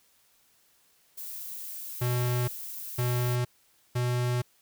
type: noise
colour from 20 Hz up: violet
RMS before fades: -39 dBFS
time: 1.17-3.36 s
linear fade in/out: 10 ms
type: tone bursts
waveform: square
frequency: 123 Hz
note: B2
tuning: 7 cents flat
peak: -26 dBFS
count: 3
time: 2.01-4.42 s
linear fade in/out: 10 ms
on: 470 ms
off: 500 ms
effects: white hiss -65 dBFS RMS until 4.61 s